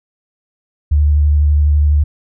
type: tone with vibrato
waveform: sine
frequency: 74 Hz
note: D2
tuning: 14 cents sharp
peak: -8 dBFS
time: 0.91-2.04 s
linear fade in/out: 10 ms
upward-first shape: sine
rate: 12 Hz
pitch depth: 24 cents each way
effects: none